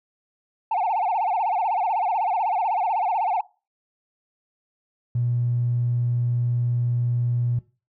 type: tone with vibrato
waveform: sine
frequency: 804 Hz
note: G5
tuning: 44 cents sharp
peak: -18 dBFS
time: 0.71-3.41 s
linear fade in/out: 5 ms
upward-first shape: sine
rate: 16 Hz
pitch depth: 220 cents each way
type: tone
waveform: triangle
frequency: 120.7 Hz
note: B2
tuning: 39 cents flat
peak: -16 dBFS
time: 5.15-7.59 s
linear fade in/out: 5 ms
effects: noise-tail reverb RT60 0.3 s tail -21 dB re dry + tanh soft clip ceiling -18 dBFS